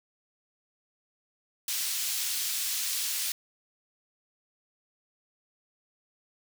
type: high-pass noise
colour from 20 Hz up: pink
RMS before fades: -31 dBFS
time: 1.68-3.32 s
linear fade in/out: 2 ms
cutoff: 3800 Hz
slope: 12 dB/octave
effects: none